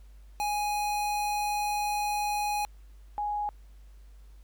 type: tone pair in turn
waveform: square / sine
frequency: 830.6 / 830.6 Hz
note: G#5 / G#5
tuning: 0 / 0 cents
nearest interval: unison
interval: 0 cents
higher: neither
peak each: -28 dBFS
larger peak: neither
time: 0.4-2.65 / 3.18-3.49 s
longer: first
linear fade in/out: 0 ms
effects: added 50 Hz sine -48 dBFS peak until 4.43 s + pink hiss -67 dBFS RMS until 4.43 s